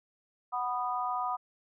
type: chord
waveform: sine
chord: B major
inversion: second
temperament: just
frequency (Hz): 740.8 / 987.8 / 1234.7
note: F#5 / B5 / D#6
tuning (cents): +2 / 0 / -14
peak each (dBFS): -34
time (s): 0.52-1.37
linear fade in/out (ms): 20
effects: none